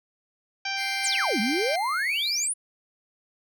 harmonic tone, 784 Hz, G5, in tune, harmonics 1 / 2 / 3 / 4 / 5 / 6 / 7 / 8, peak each -34 / -34 / -31 / -37 / -43 / -36 / -37 / -44 dBFS, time 0.65-1.76 s, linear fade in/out 5 ms
30% pulse tone with pitch glide, 2093 to 2363 Hz, C7 to D7, 0 to +10 cents, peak -30 dBFS, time 0.76-2.49 s, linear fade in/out 50 ms, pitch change +210 cents, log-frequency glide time 1.92-2.28 s
sine exponential two-way sweep, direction down then up, 10390 to 197.5 to 10390 Hz, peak -24 dBFS, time 1.03-2.54 s, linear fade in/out 20 ms, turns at 1.4 s
effects none

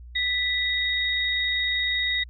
sine tone pair together, 1975.5 / 3750 Hz, B6 / A#7, 0 / +10 cents, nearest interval major seventh, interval 1110 cents, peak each -25 dBFS, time 0.15-2.24 s, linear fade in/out 10 ms, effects added 60 Hz sine -40 dBFS peak until 2.29 s

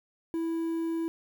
triangle tone with quantisation, 329.6 Hz, E4, in tune, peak -26 dBFS, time 0.34-1.08 s, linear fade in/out 0 ms, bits 9, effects none

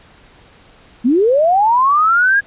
sine linear sweep, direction up, 220 to 1661.2 Hz, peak -9 dBFS, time 1.04-2.41 s, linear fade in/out 20 ms, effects pink hiss -46 dBFS RMS until 2.46 s + resampled to 8000 Hz

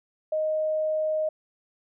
sine tone, 622.3 Hz, D#5, in tune, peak -23 dBFS, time 0.32-1.29 s, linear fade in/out 5 ms, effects none

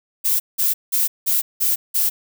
violet noise bursts, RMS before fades -18 dBFS, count 6, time 0.24-2.1 s, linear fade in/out 20 ms, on 160 ms, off 180 ms, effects none

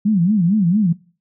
sine tone with vibrato, 191.1 Hz, G3, 44 cents flat, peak -12 dBFS, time 0.05-0.93 s, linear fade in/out 10 ms, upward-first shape sine, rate 4.4 Hz, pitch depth 240 cents each way, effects noise-tail reverb RT60 0.4 s tail -21 dB re dry

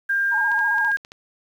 sine tone with pitch glide, 1599 to 1620.4 Hz, G6 to G#6, +34 to -43 cents, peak -18 dBFS, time 0.09-0.97 s, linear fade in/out 10 ms, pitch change +23 cents, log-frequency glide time 0.28-0.54 s
sine tone with vibrato, 903 Hz, A5, 45 cents sharp, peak -25 dBFS, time 0.31-0.92 s, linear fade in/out 20 ms, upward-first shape square, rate 15 Hz, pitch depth 79 cents each way
clicks, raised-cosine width 0.2 ms, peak -23 dBFS, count 8, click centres 0.517 / 0.591 / 0.783 / 0.848 / 0.917 / 0.971 / 1.049 / 1.119 s
effects 8-bit

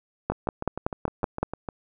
two click trains, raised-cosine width 1 ms, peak -9 / -17 dBFS, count 7 / 10, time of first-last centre 0.3-1.43 / 0.32-1.688 s, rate 5.31 / 6.58 Hz, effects none

